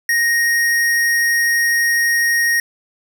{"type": "tone", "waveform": "square", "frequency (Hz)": 1868, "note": "A#6", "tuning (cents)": 3, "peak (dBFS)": -14, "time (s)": [0.09, 2.6], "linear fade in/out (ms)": 2, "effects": []}